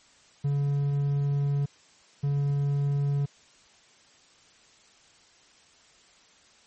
triangle tone bursts at uneven times, 141.9 Hz, C#3, 41 cents sharp, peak -21 dBFS, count 2, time 0.44-1.66 / 2.23-3.26 s, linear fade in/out 10 ms, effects white hiss -58 dBFS RMS until 6.66 s + MP3 32 kbps

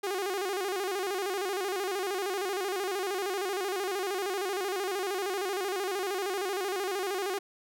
sawtooth tone with vibrato, 384.4 Hz, G4, 34 cents flat, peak -26 dBFS, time 0.03-7.39 s, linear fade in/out 10 ms, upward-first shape square, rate 13 Hz, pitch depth 90 cents each way, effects none

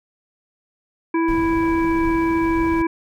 harmonic tone, 329.9 Hz, E4, 1 cent sharp, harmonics 1 / 3 / 5 / 7, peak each -17 / -24 / -32 / -31 dBFS, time 1.14-2.87 s, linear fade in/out 5 ms
brown noise, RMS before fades -30 dBFS, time 1.28-2.82 s, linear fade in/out 2 ms
effects none

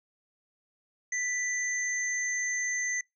sine tone pair together, 1975.5 / 6272 Hz, B6 / G8, 0 / 0 cents, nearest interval octave + minor sixth, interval 2000 cents, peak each -30 / -33 dBFS, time 1.12-3.01 s, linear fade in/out 5 ms, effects noise-tail reverb RT60 0.2 s tail -26 dB re dry

